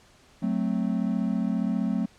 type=chord; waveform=triangle; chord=F# diminished; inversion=none; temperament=equal; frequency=185 / 220 / 261.6 Hz; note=F#3 / A3 / C4; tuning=0 / 0 / 0 cents; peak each=-26 / -25 / -28 dBFS; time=0.42-2.06 s; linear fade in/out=10 ms; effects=pink hiss -57 dBFS RMS until 2.18 s + low-pass 8000 Hz 12 dB/octave